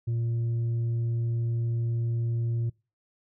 triangle tone with tanh clipping, 116.54 Hz, A#2, in tune, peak -26 dBFS, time 0.07-2.7 s, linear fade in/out 10 ms, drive 8 dB, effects noise-tail reverb RT60 0.3 s tail -24 dB re dry

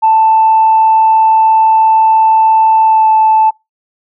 sine tone with pitch glide, 883 to 875.4 Hz, A5 to A5, +6 to -9 cents, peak -4 dBFS, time 0.02-3.51 s, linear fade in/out 20 ms, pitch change -15 cents, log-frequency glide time 2.83-3.08 s, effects noise-tail reverb RT60 0.2 s tail -24 dB re dry + tanh soft clip ceiling 0 dBFS

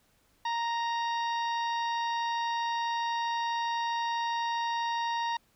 harmonic tone, 932.3 Hz, A#5, in tune, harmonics 1 / 2 / 3 / 4 / 5 / 6, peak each -29 / -38 / -44 / -41 / -49 / -48 dBFS, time 0.45-5.37 s, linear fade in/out 5 ms, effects pink hiss -68 dBFS RMS until 5.55 s

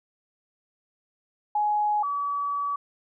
sine tone pair in turn, 838 / 1142.9 Hz, G#5 / D6, +15 / -47 cents, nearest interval perfect fourth, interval 538 cents, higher second, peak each -21 / -25 dBFS, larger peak first, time 1.55-2.03 / 2.03-2.76 s, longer second, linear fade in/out 5 ms, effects none

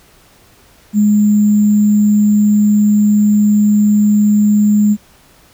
sine tone with sample-and-hold, 208.6 Hz, G#3, 8 cents sharp, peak -7 dBFS, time 0.93-4.97 s, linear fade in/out 50 ms, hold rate 7350 Hz, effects pink hiss -47 dBFS RMS until 5.53 s

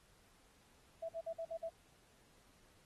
sine tone bursts, 659.3 Hz, E5, in tune, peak -39 dBFS, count 6, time 1.02-1.695 s, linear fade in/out 10 ms, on 70 ms, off 51 ms, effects pink hiss -69 dBFS RMS until 2.85 s + AAC 32 kbps

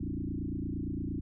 sine tone with frequency modulation, 182.7 Hz, F#3, 22 cents flat, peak -32 dBFS, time 0-1.21 s, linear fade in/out 10 ms, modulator 28.7 Hz, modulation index 4.8, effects none

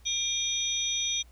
sine tone cluster, 2388 / 3263 / 3675 / 5920 Hz, D7 / G#7 / A#7 / F#8, +28 / -31 / -25 / 0 cents, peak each -37 / -33 / -31 / -31 dBFS, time 0.05-1.23 s, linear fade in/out 20 ms, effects added 60 Hz sine -52 dBFS peak until 1.31 s + pink hiss -63 dBFS RMS until 1.31 s

